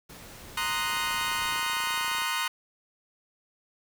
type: noise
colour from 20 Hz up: pink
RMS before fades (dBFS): -46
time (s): 0.09-1.6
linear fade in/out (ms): 10
type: chord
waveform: 20% pulse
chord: C half-diminished seventh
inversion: third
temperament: equal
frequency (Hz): 932.3 / 1046.5 / 1244.5 / 1480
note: Bb5 / C6 / Eb6 / Gb6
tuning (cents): 0 / 0 / 0 / 0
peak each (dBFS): -28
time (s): 0.57-2.48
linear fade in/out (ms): 5
type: click train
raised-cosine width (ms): 1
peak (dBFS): -32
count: 39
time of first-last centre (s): 0.9-2.219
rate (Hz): 28.8
effects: none